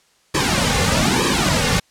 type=noise with flanger; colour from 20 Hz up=pink; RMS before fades=-17 dBFS; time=0.34-1.8 s; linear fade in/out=10 ms; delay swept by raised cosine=1.4 to 3.1 ms; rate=1.1 Hz; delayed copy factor=-1; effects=white hiss -58 dBFS RMS until 1.9 s + low-pass 8000 Hz 12 dB/octave